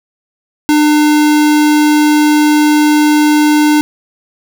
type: tone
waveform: square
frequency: 300 Hz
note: D4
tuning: 37 cents sharp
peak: -7 dBFS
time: 0.69-3.81 s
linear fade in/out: 0 ms
effects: 7-bit